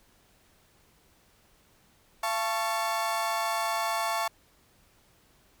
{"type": "chord", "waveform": "35% pulse", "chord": "F augmented", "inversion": "none", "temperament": "equal with one note detuned", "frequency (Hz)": [682.1, 880, 1108.7], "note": ["F5", "A5", "C#6"], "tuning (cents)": [-41, 0, 0], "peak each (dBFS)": -30, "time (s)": [2.23, 4.28], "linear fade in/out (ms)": 5, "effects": ["pink hiss -63 dBFS RMS until 5.6 s"]}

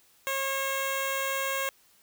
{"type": "tone with notch filter", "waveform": "5% pulse", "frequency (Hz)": 542, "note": "C#5", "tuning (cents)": -39, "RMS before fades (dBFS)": -30, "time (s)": [0.27, 1.69], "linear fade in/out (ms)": 0, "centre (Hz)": 4800, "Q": 0.68, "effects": ["white hiss -62 dBFS RMS until 2.02 s"]}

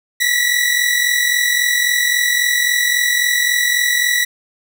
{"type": "tone pair together", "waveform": "sawtooth", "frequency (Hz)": [1916.3, 1960], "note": ["A#6", "B6"], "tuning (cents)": [47, -14], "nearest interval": "unison", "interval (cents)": 39, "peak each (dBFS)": [-14, -12], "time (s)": [0.2, 4.25], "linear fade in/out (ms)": 10, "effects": []}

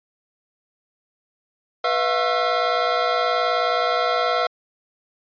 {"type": "tone cluster", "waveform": "square", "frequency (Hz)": [491.6, 650, 709, 1087, 1339], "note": ["B4", "E5", "F5", "C#6", "E6"], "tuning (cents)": [-8, -24, 26, -34, 27], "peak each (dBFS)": [-26, -26, -25, -31, -24], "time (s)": [1.84, 4.47], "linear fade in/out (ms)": 5, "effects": ["resampled to 11025 Hz"]}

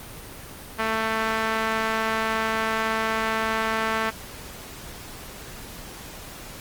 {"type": "tone with band-pass filter", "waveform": "sawtooth", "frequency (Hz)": 221.8, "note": "A3", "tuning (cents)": 14, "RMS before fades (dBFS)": -25, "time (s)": [0.78, 4.11], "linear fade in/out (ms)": 20, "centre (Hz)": 1500, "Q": 1.2, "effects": ["pink hiss -40 dBFS RMS until 6.6 s", "Opus 32 kbps"]}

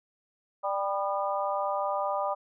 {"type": "harmonic tone with a mistuned harmonic", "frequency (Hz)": 197.3, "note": "G3", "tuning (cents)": 11, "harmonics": [3, 4, 5, 6], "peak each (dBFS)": [-31, -32, -33, -34], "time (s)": [0.63, 2.35], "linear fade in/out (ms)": 20, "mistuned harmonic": 6, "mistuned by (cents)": 44, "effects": []}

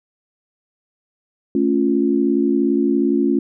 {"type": "chord", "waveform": "sine", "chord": "A augmented", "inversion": "none", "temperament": "equal", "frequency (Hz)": [220, 277.2, 349.2], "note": ["A3", "C#4", "E#4"], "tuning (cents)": [0, 0, 0], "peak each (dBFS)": [-20, -17, -19], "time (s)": [1.55, 3.39], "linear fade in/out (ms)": 2, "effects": []}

